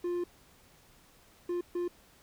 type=tone bursts at uneven times; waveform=triangle; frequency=351.2 Hz; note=F4; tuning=10 cents sharp; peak=-28 dBFS; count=3; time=0.04-0.24 / 1.49-1.61 / 1.75-1.88 s; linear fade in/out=5 ms; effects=pink hiss -61 dBFS RMS until 2.22 s